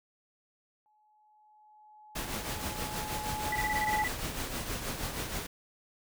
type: tone with exponential growth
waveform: sine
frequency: 850 Hz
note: G#5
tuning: 40 cents sharp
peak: -27 dBFS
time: 0.86-4.04 s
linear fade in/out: 0 ms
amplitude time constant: 690 ms
type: noise with tremolo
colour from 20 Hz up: pink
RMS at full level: -34 dBFS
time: 2.15-5.47 s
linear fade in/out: 10 ms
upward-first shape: triangle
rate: 6.3 Hz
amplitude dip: 55%
type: tone bursts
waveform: sine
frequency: 1973 Hz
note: B6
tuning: 2 cents flat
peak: -30 dBFS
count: 10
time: 3.52-4.08 s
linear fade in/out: 5 ms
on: 38 ms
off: 20 ms
effects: none